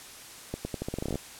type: accelerating click train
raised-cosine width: 2 ms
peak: -18 dBFS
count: 14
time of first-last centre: 0.54-1.156 s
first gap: 110 ms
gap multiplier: 0.84
effects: white hiss -46 dBFS RMS until 1.39 s + low-pass 11000 Hz 12 dB/octave